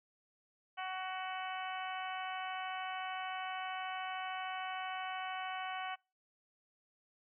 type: harmonic tone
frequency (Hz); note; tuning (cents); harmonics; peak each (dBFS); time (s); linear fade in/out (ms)
373.9; F#4; +18; 2 / 3 / 4 / 5 / 6 / 7 / 8; -41 / -45 / -46 / -51 / -49 / -52 / -49; 0.77-5.96; 20
effects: noise-tail reverb RT60 0.3 s tail -26 dB re dry